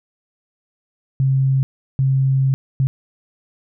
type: tone bursts at uneven times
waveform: sine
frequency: 134 Hz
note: C3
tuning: 42 cents sharp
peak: -13 dBFS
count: 3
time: 1.2-1.63 / 1.99-2.54 / 2.8-2.87 s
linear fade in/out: 0 ms
effects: none